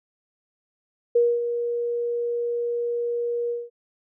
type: tone with ADSR envelope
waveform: sine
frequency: 475.3 Hz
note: A#4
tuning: 34 cents sharp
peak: -14 dBFS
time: 1.15-3.7 s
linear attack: 9 ms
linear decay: 240 ms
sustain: -9 dB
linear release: 200 ms
effects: none